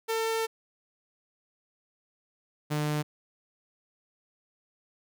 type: tone pair in turn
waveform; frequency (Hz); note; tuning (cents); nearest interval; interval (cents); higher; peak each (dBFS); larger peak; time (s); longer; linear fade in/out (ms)
sawtooth; 449.1 / 149.87; A4 / D3; +35 / +35; octave + perfect fifth; 1900; first; -23; neither; 0.08-0.47 / 2.7-3.03; first; 20
effects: none